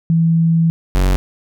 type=tone pair in turn; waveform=sine / 45% pulse; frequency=164.81 / 46.38 Hz; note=E3 / F#1; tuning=0 / +5 cents; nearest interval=octave + minor seventh; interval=2195 cents; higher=first; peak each=-10 / -11 dBFS; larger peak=first; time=0.1-0.7 / 0.95-1.16 s; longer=first; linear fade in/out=0 ms; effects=none